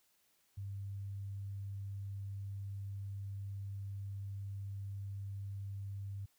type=tone; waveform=sine; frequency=99 Hz; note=G2; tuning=18 cents sharp; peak=-40 dBFS; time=0.57-6.26 s; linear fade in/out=10 ms; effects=white hiss -74 dBFS RMS until 6.38 s